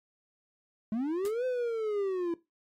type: linear two-way sweep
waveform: triangle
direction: up then down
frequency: 207.7 to 515 to 332.4 Hz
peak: -26 dBFS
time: 0.92-2.34 s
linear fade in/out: 2 ms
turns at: 1.45 s
type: noise with exponential decay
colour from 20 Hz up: white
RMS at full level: -39 dBFS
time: 1.25-1.36 s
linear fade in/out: 2 ms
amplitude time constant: 23 ms
effects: noise-tail reverb RT60 0.2 s tail -17 dB re dry + MP3 64 kbps